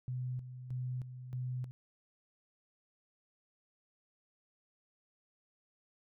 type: tone with tremolo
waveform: sine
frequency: 126.3 Hz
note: B2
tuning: 39 cents sharp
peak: -35 dBFS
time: 0.08-1.71 s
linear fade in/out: 0 ms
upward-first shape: square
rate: 1.6 Hz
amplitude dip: 65%
effects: none